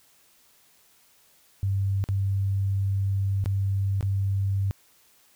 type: tone with dropouts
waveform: sine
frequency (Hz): 98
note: G2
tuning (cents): 0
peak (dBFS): -22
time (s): 1.63-4.71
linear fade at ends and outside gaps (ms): 0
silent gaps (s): 2.04-2.088 / 3.441-3.459 / 4.009-4.027
effects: white hiss -60 dBFS RMS until 5.35 s